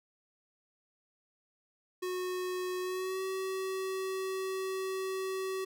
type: tone with pitch glide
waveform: square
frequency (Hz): 365.6 to 380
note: F#4 to F#4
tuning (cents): -21 to +46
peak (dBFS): -34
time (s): 2.02-5.65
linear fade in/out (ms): 10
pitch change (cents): +67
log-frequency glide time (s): 2.81-3.22
effects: none